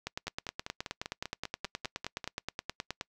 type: two click trains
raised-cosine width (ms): 0.2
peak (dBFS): -20 / -17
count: 11 / 29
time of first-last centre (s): 0.27-2.242 / 0.07-3.011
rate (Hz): 5.07 / 9.52
effects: noise-tail reverb RT60 0.1 s tail -26 dB re dry